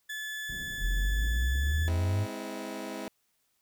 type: tone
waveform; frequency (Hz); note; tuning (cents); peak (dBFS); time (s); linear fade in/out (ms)
35% pulse; 1726; A6; -34; -33; 0.09-1.89; 10
type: low-pass noise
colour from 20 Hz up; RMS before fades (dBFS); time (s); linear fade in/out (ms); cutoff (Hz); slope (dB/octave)
pink; -44; 0.49-1.9; 0; 240; 12
type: exponential sweep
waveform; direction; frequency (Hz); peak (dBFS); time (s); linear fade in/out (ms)
sine; up; 41.2 to 104.9; -25; 0.8-2.27; 50
type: chord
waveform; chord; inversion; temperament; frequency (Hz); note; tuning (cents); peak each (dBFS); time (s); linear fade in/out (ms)
20% pulse; Ab augmented; none; just; 207.7 / 259.6 / 324.5; Ab3 / C4 / E4; 0 / -13 / -27; -36 / -36 / -35; 1.88-3.08; 0
effects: white hiss -74 dBFS RMS until 3.61 s